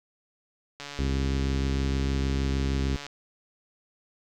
click train, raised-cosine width 0.2 ms, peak -21 dBFS, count 325, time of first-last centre 0.8-3.066 s, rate 143 Hz
harmonic tone, 66.5 Hz, C2, 29 cents sharp, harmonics 1 / 2 / 3 / 4 / 5 / 6 / 7, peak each -26 / -31 / -35 / -33 / -40 / -38 / -47 dBFS, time 0.99-2.96 s, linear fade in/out 0 ms
effects none

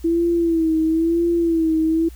sine tone with vibrato, 329.6 Hz, E4, in tune, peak -15 dBFS, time 0.04-2.09 s, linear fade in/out 10 ms, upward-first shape sine, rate 1 Hz, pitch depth 63 cents each way, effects added 60 Hz sine -36 dBFS peak until 2.15 s + white hiss -51 dBFS RMS until 2.15 s

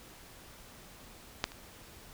clicks, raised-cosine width 0.2 ms, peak -11 / -30 dBFS, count 2, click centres 1.441 / 1.519 s, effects pink hiss -53 dBFS RMS until 2.13 s

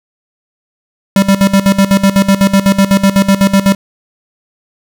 square tone with tremolo, 196 Hz, G3, in tune, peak -5 dBFS, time 1.16-3.75 s, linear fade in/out 2 ms, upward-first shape square, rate 8 Hz, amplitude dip 80%, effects none

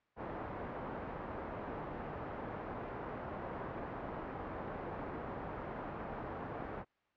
white low-pass noise, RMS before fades -43 dBFS, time 0.16-6.85 s, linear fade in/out 50 ms, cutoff 910 Hz, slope 12 dB/octave, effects white hiss -75 dBFS RMS until 7.16 s + low-pass 2000 Hz 12 dB/octave

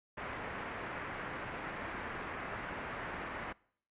white low-pass noise, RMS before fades -42 dBFS, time 0.17-3.53 s, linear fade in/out 10 ms, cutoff 2000 Hz, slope 24 dB/octave, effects noise-tail reverb RT60 0.6 s tail -24 dB re dry + resampled to 8000 Hz

